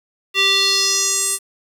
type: tone with band-pass filter sweep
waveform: square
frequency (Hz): 390.8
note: G4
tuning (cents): -5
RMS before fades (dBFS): -17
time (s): 0.34-1.39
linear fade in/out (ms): 50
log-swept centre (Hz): 3000 to 9300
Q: 3.6
effects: 7-bit